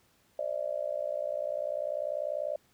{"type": "tone with amplitude modulation", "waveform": "sine", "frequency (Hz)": 595, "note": "D5", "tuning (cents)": 22, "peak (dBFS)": -26, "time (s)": [0.39, 2.56], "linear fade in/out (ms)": 2, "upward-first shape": "sine", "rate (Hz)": 60.2, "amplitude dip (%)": 100, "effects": ["pink hiss -67 dBFS RMS until 2.73 s", "high-pass 60 Hz 12 dB/octave"]}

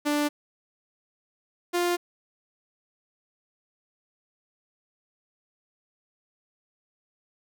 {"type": "tone pair in turn", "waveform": "sawtooth", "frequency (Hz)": [294.2, 350.7], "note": ["D4", "F4"], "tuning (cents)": [3, 7], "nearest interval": "minor third", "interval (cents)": 304, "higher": "second", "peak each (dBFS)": -19, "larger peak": "neither", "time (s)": [[0.05, 0.29], [1.73, 1.97]], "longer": "neither", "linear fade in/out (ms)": 20, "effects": []}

